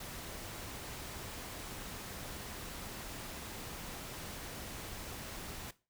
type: noise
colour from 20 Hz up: pink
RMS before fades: -45 dBFS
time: 0-5.71 s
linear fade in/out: 5 ms
effects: noise-tail reverb RT60 0.3 s tail -17 dB re dry